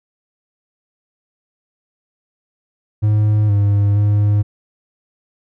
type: tone with pitch steps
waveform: triangle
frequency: 106 / 101.6 / 103.5 Hz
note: G#2 / G#2 / G#2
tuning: +36 / -38 / -5 cents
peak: -9 dBFS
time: 3.02-4.43 s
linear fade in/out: 20 ms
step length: 470 ms
effects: none